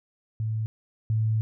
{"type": "tone pair in turn", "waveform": "sine", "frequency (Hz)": [110, 110], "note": ["A2", "A2"], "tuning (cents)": [0, 0], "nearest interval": "unison", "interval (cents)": 0, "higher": "neither", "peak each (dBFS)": [-25, -21], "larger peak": "second", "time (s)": [[0.4, 0.66], [1.1, 1.41]], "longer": "second", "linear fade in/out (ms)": 0, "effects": []}